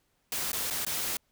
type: noise with dropouts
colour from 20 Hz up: white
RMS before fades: -32 dBFS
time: 0.32-1.17 s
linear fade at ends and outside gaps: 2 ms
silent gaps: 0.518-0.53 / 0.702-0.707 / 0.85-0.865 s
effects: pink hiss -73 dBFS RMS until 1.31 s